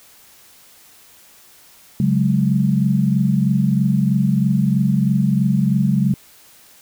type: chord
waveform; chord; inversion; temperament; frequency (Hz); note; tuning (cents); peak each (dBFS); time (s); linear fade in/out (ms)
sine; C# suspended fourth; none; just; 138.59 / 184.79 / 207.9; C#3 / F#3 / G#3; 0 / -2 / +2; -18; 2-6.14; 2
effects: white hiss -48 dBFS RMS until 6.81 s